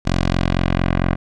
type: tone with low-pass filter sweep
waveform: 10% pulse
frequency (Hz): 44.43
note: F1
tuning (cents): +31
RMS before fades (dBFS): -18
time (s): 0.05-1.16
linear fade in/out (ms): 20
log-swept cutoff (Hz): 5800 to 1900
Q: 1.1
effects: none